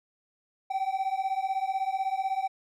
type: beating tone pair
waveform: triangle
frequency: 762 / 778 Hz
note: G5 / G5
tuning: -49 / -13 cents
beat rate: 16 Hz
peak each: -28 dBFS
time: 0.7-2.48 s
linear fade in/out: 10 ms
effects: none

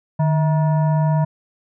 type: tone with frequency modulation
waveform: sine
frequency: 152.6 Hz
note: D#3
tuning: 33 cents flat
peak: -14 dBFS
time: 0.19-1.25 s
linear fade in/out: 10 ms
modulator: 798 Hz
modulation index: 0.52
effects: none

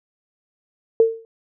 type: tone with exponential decay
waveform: sine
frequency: 452.3 Hz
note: A4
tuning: 48 cents sharp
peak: -7 dBFS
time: 1-1.25 s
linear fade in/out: 1 ms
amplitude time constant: 54 ms
effects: none

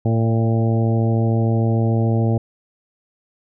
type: harmonic tone with a mistuned harmonic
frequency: 113.4 Hz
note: A#2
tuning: 47 cents flat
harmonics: 1 / 2 / 3 / 4 / 5 / 6 / 7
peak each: -16 / -22 / -26 / -28 / -30 / -32 / -33 dBFS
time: 0.05-2.38 s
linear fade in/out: 5 ms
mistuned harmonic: 5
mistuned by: +19 cents
effects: none

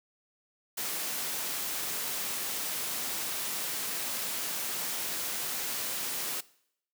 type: noise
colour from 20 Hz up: white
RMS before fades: -34 dBFS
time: 0.77-6.41 s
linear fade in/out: 10 ms
effects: noise-tail reverb RT60 0.7 s tail -21 dB re dry + high-pass 150 Hz 12 dB/octave

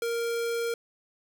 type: tone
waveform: square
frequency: 466.2 Hz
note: A#4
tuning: in tune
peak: -28 dBFS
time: 0.02-0.74 s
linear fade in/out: 2 ms
effects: none

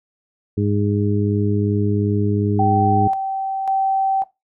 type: harmonic tone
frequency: 102.7 Hz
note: G#2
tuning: 19 cents flat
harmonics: 1 / 2 / 3 / 4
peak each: -19 / -22 / -24 / -25 dBFS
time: 0.57-3.08 s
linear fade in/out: 10 ms
type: tone with tremolo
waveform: sine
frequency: 774 Hz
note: G5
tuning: 22 cents flat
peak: -15 dBFS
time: 2.59-4.24 s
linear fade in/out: 5 ms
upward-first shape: square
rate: 0.92 Hz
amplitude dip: 45%
effects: noise-tail reverb RT60 0.2 s tail -17 dB re dry

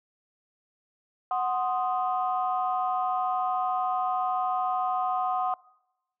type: chord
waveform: sine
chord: C diminished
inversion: second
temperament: equal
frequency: 740 / 1046.5 / 1244.5 Hz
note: Gb5 / C6 / Eb6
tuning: 0 / 0 / 0 cents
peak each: -26 / -31 / -31 dBFS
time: 1.31-5.54 s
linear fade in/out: 2 ms
effects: noise-tail reverb RT60 0.9 s tail -23 dB re dry + tanh soft clip ceiling -15 dBFS

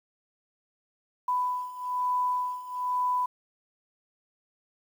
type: beating tone pair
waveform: sine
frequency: 995 / 996.1 Hz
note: B5 / B5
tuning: +13 / +15 cents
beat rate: 1.1 Hz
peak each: -31 / -28 dBFS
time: 1.28-3.26 s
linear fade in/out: 5 ms
effects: 9-bit

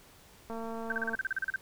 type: click train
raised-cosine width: 1 ms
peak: -27 dBFS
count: 148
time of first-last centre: 0.5-1.148 s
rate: 227 Hz
type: tone bursts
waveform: sine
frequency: 1553 Hz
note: G6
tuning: 17 cents flat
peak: -28 dBFS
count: 12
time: 0.9-1.56 s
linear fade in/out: 2 ms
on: 22 ms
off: 36 ms
effects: pink hiss -57 dBFS RMS until 1.61 s

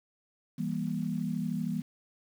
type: chord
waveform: sine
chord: E diminished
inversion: none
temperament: just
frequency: 164.81 / 197.78 / 237.3 Hz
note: E3 / G3 / Bb3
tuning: 0 / +16 / +31 cents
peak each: -34 dBFS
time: 0.58-1.82 s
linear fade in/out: 10 ms
effects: 9-bit

